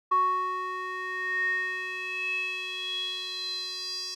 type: tone with band-pass filter sweep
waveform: square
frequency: 370 Hz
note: F#4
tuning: in tune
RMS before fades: -31 dBFS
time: 0.11-4.15 s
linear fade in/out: 10 ms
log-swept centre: 1100 to 5200 Hz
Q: 8.9
effects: none